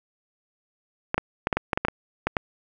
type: clicks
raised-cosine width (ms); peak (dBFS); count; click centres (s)
0.5; -7; 11; 1.144 / 1.18 / 1.471 / 1.528 / 1.57 / 1.732 / 1.775 / 1.85 / 1.884 / 2.27 / 2.368
effects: none